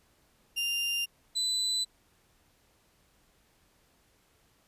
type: tone pair in turn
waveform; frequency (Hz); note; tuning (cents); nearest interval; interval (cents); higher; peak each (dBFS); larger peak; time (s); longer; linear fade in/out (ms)
35% pulse; 2794 / 3999; F7 / B7; 0 / +21; tritone; 621; second; -27 / -25; second; 0.56-1.06 / 1.35-1.85; neither; 20
effects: pink hiss -67 dBFS RMS until 4.67 s + resampled to 32000 Hz